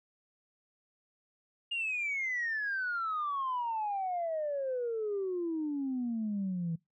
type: exponential sweep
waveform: sine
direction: down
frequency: 2841 to 161.5 Hz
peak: -30 dBFS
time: 1.71-6.76 s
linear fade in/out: 10 ms
effects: noise-tail reverb RT60 0.2 s tail -23 dB re dry + tanh soft clip ceiling -27 dBFS